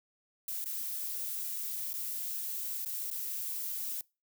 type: noise with dropouts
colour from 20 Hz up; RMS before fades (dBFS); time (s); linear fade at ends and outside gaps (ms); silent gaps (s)
violet; -37; 0.48-4.01; 2; 0.643-0.658 / 1.932-1.938 / 2.849-2.859 / 3.103-3.112
effects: noise-tail reverb RT60 0.3 s tail -25 dB re dry